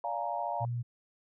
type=chord; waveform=sine; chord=Bb dominant seventh; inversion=first; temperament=just; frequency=582.7 / 699.2 / 839.1 / 932.3 Hz; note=D5 / F5 / Ab5 / Bb5; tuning=-14 / +2 / +18 / 0 cents; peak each=-39 / -35 / -38 / -36 dBFS; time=0.04-0.65 s; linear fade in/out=2 ms
type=tone; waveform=sine; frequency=120 Hz; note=B2; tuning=49 cents flat; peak=-31 dBFS; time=0.6-0.83 s; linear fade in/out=20 ms
effects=none